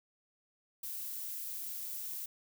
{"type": "noise", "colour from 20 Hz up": "violet", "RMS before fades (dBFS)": -41, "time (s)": [0.83, 2.26], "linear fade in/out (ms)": 5, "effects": []}